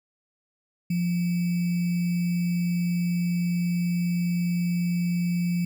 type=tone with sample-and-hold; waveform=sine; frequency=174.7 Hz; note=F3; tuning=1 cent sharp; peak=-22 dBFS; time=0.9-5.65 s; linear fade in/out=5 ms; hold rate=2450 Hz; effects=none